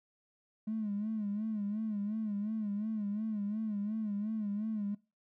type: tone with vibrato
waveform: triangle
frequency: 211.3 Hz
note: G#3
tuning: 30 cents sharp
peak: -29 dBFS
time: 0.67-4.95 s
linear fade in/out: 10 ms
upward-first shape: sine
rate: 2.8 Hz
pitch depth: 83 cents each way
effects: noise-tail reverb RT60 0.3 s tail -25 dB re dry + tanh soft clip ceiling -30 dBFS